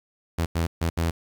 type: tone bursts at uneven times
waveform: sawtooth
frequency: 83.2 Hz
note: E2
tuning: 17 cents sharp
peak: -18 dBFS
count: 4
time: 0.38-0.46 / 0.55-0.67 / 0.81-0.9 / 0.97-1.11 s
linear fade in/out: 10 ms
effects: 9-bit